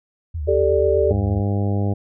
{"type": "tone with vibrato", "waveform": "sine", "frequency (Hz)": 77.6, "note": "D#2", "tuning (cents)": -4, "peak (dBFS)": -23, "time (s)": [0.34, 1.41], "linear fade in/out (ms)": 10, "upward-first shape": "triangle", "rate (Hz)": 8.3, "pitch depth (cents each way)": 170}
{"type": "chord", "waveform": "sine", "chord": "G suspended second", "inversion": "none", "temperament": "equal", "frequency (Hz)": [392, 440, 587.3], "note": ["G4", "A4", "D5"], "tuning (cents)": [0, 0, 0], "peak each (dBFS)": -19, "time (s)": [0.47, 1.13], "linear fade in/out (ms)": 20}
{"type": "harmonic tone", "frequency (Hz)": 100.6, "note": "G2", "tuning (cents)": 45, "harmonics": [1, 2, 3, 4, 5, 6, 7, 8], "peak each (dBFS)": [-19, -25, -29, -31, -33, -35, -36, -37], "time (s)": [1.1, 1.94], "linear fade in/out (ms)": 10}
{"effects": []}